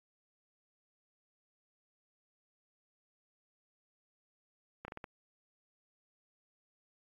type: slowing click train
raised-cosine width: 0.5 ms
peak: -28 dBFS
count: 5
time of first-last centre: 4.85-5.042 s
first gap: 31 ms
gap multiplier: 1.3
effects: AAC 48 kbps